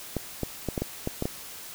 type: clicks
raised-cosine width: 2 ms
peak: -14 dBFS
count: 8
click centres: 0.167 / 0.433 / 0.687 / 0.778 / 0.82 / 1.074 / 1.224 / 1.255 s
effects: white hiss -42 dBFS RMS until 1.74 s